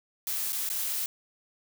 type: noise with dropouts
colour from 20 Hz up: blue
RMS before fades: -31 dBFS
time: 0.27-1.06 s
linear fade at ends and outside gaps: 1 ms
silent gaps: 0.523-0.529 / 0.691-0.7 s
effects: none